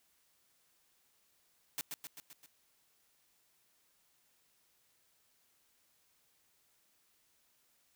white noise with echo, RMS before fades -38 dBFS, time 1.78-1.81 s, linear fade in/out 0 ms, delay 130 ms, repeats 5, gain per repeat -4 dB, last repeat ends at 2.46 s, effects white hiss -73 dBFS RMS until 7.95 s

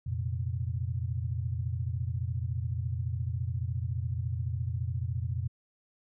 sine chord, F suspended fourth, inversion none, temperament equal, 87.31 / 116.54 / 130.81 Hz, F2 / Bb2 / C3, 0 / 0 / 0 cents, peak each -33 / -33 / -37 dBFS, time 0.06-5.48 s, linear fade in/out 10 ms, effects none

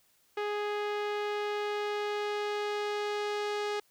sawtooth tone with low-pass filter sweep, 415.3 Hz, G#4, in tune, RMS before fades -33 dBFS, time 0.37-3.8 s, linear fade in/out 5 ms, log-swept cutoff 2800 to 4900 Hz, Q 0.91, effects white hiss -68 dBFS RMS until 3.9 s

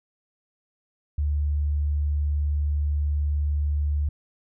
sine tone, 73.42 Hz, D2, in tune, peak -21 dBFS, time 1.18-4.09 s, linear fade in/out 5 ms, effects none

